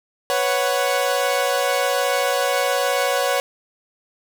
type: chord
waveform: sawtooth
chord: B suspended second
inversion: none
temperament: equal with one note detuned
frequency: 495.6 / 554.4 / 740 Hz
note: B4 / C#5 / F#5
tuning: +6 / 0 / 0 cents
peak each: -20 / -17 / -20 dBFS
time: 0.3-3.4 s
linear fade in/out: 0 ms
effects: none